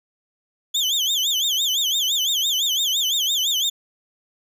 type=tone with vibrato; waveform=35% pulse; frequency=3322 Hz; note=G#7; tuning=in tune; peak=-17 dBFS; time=0.74-3.7 s; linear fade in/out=10 ms; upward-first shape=sine; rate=5.9 Hz; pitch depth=190 cents each way; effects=resampled to 32000 Hz